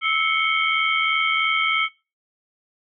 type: tone cluster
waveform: sine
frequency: 1306 / 2139 / 2222 / 3081 / 3225 Hz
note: E6 / C7 / C#7 / G7 / G7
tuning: -17 / +38 / +4 / -31 / +48 cents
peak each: -23 / -26 / -22 / -28 / -29 dBFS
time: 0.01-1.89 s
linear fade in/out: 50 ms
effects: noise-tail reverb RT60 0.3 s tail -22 dB re dry